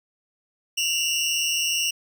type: tone pair together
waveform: 25% pulse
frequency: 2739 / 2900 Hz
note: F7 / F#7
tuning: -34 / -35 cents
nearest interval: minor second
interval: 99 cents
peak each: -21 dBFS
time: 0.77-1.91 s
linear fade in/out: 10 ms
effects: none